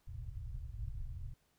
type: low-pass noise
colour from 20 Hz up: pink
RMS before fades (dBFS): -43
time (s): 0.07-1.34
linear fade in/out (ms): 5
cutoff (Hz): 130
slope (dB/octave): 96
effects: pink hiss -75 dBFS RMS until 1.58 s